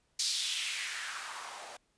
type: noise with band-pass filter sweep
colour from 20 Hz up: blue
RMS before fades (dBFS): -37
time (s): 0.19-1.77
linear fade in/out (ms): 5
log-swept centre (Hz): 4900 to 610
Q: 2.4
effects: pink hiss -74 dBFS RMS until 1.97 s + resampled to 22050 Hz